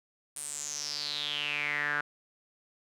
sawtooth tone with band-pass filter sweep, 146.83 Hz, D3, in tune, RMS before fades -34 dBFS, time 0.36-2.01 s, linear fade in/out 5 ms, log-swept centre 9500 to 1500 Hz, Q 7.3, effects none

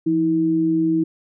sine tone pair together, 170 / 321.9 Hz, F3 / E4, -46 / -41 cents, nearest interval major seventh, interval 1105 cents, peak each -25 / -16 dBFS, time 0.06-1.04 s, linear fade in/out 10 ms, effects none

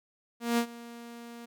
sawtooth tone with ADSR envelope, 235.3 Hz, A#3, 16 cents sharp, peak -19 dBFS, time 0.4-1.46 s, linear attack 180 ms, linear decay 79 ms, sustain -20 dB, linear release 13 ms, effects none

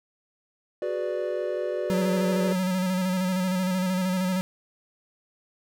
triangle chord, G# half-diminished seventh, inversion third, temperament equal, 370 / 415.3 / 493.9 / 587.3 Hz, F#4 / G#4 / B4 / D5, 0 / 0 / 0 / 0 cents, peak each -29 / -34 / -30 / -28 dBFS, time 0.82-2.53 s, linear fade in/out 2 ms
square tone with vibrato, 185 Hz, F#3, in tune, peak -24 dBFS, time 1.9-4.41 s, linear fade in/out 0 ms, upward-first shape square, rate 13 Hz, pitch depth 33 cents each way
effects none

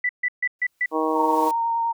sine tone bursts, 1979 Hz, B6, 3 cents sharp, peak -19 dBFS, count 5, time 0.04-0.86 s, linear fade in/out 5 ms, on 52 ms, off 140 ms
white noise with exponential growth, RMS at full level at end -38 dBFS, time 0.59-1.51 s, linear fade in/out 1 ms, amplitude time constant 200 ms
harmonic tone, 157.6 Hz, D#3, 23 cents sharp, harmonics 2 / 3 / 4 / 5 / 6 / 7, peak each -25 / -25 / -29 / -30 / -27 / -28 dBFS, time 0.91-1.52 s, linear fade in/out 50 ms
sine tone with vibrato, 924 Hz, A#5, 16 cents flat, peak -20 dBFS, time 1.15-1.93 s, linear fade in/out 20 ms, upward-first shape triangle, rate 10 Hz, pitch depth 14 cents each way
effects none

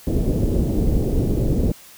pink low-pass noise, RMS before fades -19 dBFS, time 0.07-1.72 s, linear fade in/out 2 ms, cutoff 450 Hz, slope 24 dB/octave, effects white hiss -45 dBFS RMS until 1.97 s

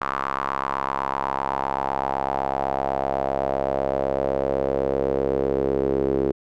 sawtooth tone with band-pass filter sweep, 67.9 Hz, C#2, 35 cents flat, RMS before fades -24 dBFS, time 0.01-6.32 s, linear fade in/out 5 ms, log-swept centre 1200 to 390 Hz, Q 4, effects none

